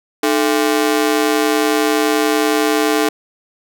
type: ring-modulated tone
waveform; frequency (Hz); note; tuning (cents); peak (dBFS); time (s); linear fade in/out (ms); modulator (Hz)
sawtooth; 370; F#4; 0; -6; 0.23-3.09; 5; 65.6
effects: none